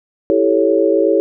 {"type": "chord", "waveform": "sine", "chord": "A dominant seventh", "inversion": "second", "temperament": "equal", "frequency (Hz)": [329.6, 392, 440, 554.4], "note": ["E4", "G4", "A4", "C#5"], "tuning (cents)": [0, 0, 0, 0], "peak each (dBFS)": -16, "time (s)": [0.3, 1.2], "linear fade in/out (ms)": 0, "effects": []}